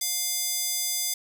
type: tone with high-pass filter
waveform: square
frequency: 700 Hz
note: F5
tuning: 4 cents sharp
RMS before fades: -28 dBFS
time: 0.01-1.14 s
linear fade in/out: 5 ms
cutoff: 5800 Hz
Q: 1.1
effects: none